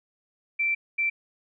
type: tone bursts at uneven times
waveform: sine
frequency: 2342 Hz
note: D7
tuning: 5 cents flat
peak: -22 dBFS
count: 2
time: 0.59-0.75 / 0.98-1.1 s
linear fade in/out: 10 ms
effects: none